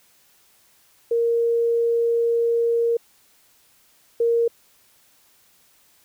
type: tone pair in turn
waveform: sine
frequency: 466.2 / 466.2 Hz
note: A#4 / A#4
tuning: 0 / 0 cents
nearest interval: unison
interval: 0 cents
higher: neither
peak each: -17 / -16 dBFS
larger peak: second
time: 1.11-2.97 / 4.2-4.48 s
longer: first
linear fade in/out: 5 ms
effects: white hiss -58 dBFS RMS until 6.04 s